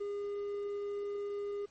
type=tone; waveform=triangle; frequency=406.9 Hz; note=G#4; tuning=35 cents flat; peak=-33 dBFS; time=0-1.66 s; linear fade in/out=10 ms; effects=pink hiss -66 dBFS RMS until 1.7 s + MP3 32 kbps